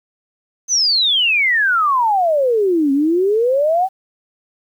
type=exponential two-way sweep; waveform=sine; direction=down then up; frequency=6310 to 268.9 to 784 Hz; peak=-12 dBFS; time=0.68-3.89 s; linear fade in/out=50 ms; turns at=2.92 s; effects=8-bit